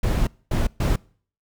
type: noise bursts at uneven times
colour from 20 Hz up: brown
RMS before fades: -20 dBFS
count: 3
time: 0.03-0.27 / 0.51-0.67 / 0.8-0.96 s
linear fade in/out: 5 ms
effects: noise-tail reverb RT60 0.5 s tail -25 dB re dry